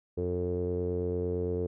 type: tone with low-pass filter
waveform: sawtooth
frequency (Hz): 89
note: F2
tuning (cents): +33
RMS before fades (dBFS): -31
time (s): 0.17-1.67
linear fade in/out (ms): 10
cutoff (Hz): 430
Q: 8.2
effects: none